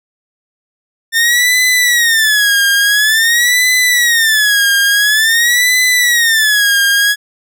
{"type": "tone with vibrato", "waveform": "sawtooth", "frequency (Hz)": 1800, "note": "A6", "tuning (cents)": 39, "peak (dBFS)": -5, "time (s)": [1.12, 7.16], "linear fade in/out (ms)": 50, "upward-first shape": "sine", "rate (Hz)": 0.48, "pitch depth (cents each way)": 190, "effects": []}